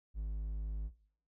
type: tone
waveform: triangle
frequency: 52.3 Hz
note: G#1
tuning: 13 cents sharp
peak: -33 dBFS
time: 0.14-0.91 s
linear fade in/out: 50 ms
effects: noise-tail reverb RT60 0.5 s tail -17 dB re dry